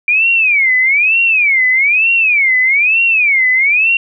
sine tone with vibrato, 2349 Hz, D7, in tune, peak -8 dBFS, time 0.08-3.97 s, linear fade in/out 2 ms, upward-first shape sine, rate 1.1 Hz, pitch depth 270 cents each way, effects none

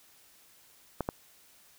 clicks, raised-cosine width 1 ms, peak -16 dBFS, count 2, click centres 1.007 / 1.089 s, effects white hiss -60 dBFS RMS until 1.78 s

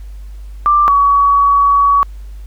sine tone pair in turn, 1180 / 1130.4 Hz, D6 / C#6, +8 / +34 cents, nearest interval minor second, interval 74 cents, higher first, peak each -7 dBFS, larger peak neither, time 0.66-0.88 / 0.88-2.03 s, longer second, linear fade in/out 0 ms, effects added 50 Hz sine -27 dBFS peak until 2.46 s + pink hiss -51 dBFS RMS until 2.46 s

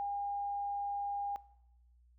sine tone, 808 Hz, G#5, 48 cents flat, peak -34 dBFS, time 0-1.36 s, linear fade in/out 0 ms, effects noise-tail reverb RT60 0.9 s tail -20 dB re dry + added 60 Hz sine -62 dBFS peak until 2.18 s

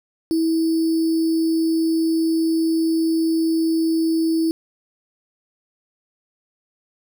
sine tone with sample-and-hold, 324.9 Hz, E4, 25 cents flat, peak -16 dBFS, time 0.31-4.51 s, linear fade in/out 0 ms, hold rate 4900 Hz, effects none

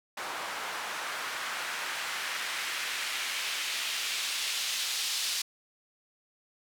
white noise with band-pass filter sweep, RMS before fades -34 dBFS, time 0.17-5.42 s, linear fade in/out 5 ms, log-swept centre 1000 to 4200 Hz, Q 1.1, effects none

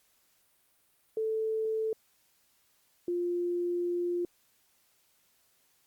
sine tone pair in turn, 440.4 / 350.4 Hz, A4 / F4, +2 / +6 cents, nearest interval major third, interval 396 cents, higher first, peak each -28 dBFS, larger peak neither, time 1.17-1.93 / 3.08-4.25 s, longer second, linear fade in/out 2 ms, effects white hiss -69 dBFS RMS until 5.86 s + Opus 48 kbps

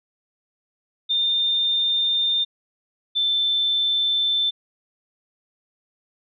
sine tone pair in turn, 3612 / 3540 Hz, A7 / A7, +45 / +10 cents, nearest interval unison, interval 35 cents, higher first, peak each -18 dBFS, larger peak neither, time 1.09-2.45 / 3.15-4.51 s, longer neither, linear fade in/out 20 ms, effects none

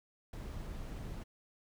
brown noise with ADSR envelope, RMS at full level -41 dBFS, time 0.33-1.24 s, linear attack 4 ms, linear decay 8 ms, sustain -2 dB, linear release 15 ms, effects none

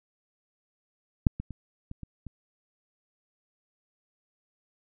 clicks, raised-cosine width 5 ms, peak -6 / -21 / -26 / -26 / -27 / -27 dBFS, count 6, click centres 1.268 / 1.4 / 1.507 / 1.914 / 2.033 / 2.267 s, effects none

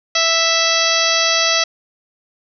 harmonic tone, 659 Hz, E5, 1 cent flat, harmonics 1 / 2 / 3 / 4 / 5 / 6 / 7 / 8 / 9, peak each -22 / -22 / -22 / -22 / -22 / -22 / -22 / -22 / -22 dBFS, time 0.15-1.64 s, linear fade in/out 5 ms, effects none

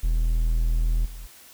triangle tone with level steps, 40.64 Hz, E1, 24 cents flat, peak -17 / -33 dBFS, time 0.03-1.27 s, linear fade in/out 10 ms, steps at 1.05 s, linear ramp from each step 10 ms, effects white hiss -49 dBFS RMS until 1.53 s

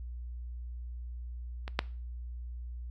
clicks, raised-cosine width 0.3 ms, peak -23 / -10 dBFS, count 2, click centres 1.679 / 1.791 s, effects noise-tail reverb RT60 0.4 s tail -21 dB re dry + added 60 Hz sine -38 dBFS peak until 2.9 s

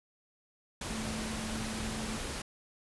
sine tone in noise, 220 Hz, A3, in tune, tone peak -38 dBFS, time 0.9-2.17 s, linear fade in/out 5 ms, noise pink, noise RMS -38 dBFS, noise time 0.81-2.42 s, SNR -3 dB, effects resampled to 24000 Hz

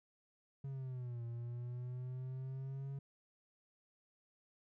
triangle exponential two-way sweep, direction down then up, 138.59 to 116.9 to 138.59 Hz, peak -39 dBFS, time 0.64-2.99 s, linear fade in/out 5 ms, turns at 1.24 s, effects none

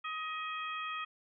harmonic tone with a mistuned harmonic, 629 Hz, D#5, 19 cents sharp, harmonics 2 / 3 / 4 / 5, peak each -38 / -45 / -43 / -46 dBFS, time 0.04-1.05 s, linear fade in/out 10 ms, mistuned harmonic 5, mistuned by +51 cents, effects none

